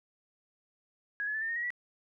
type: tone with pitch steps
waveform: sine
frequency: 1661.2 / 1705.9 / 1751.9 / 1799 / 1847.5 / 1897.2 / 1948.3 Hz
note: G#6 / G#6 / A6 / A6 / A#6 / A#6 / B6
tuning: 0 / +46 / -8 / +38 / -16 / +30 / -24 cents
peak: -31 dBFS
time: 1.2-1.704 s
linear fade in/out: 0 ms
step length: 72 ms
effects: none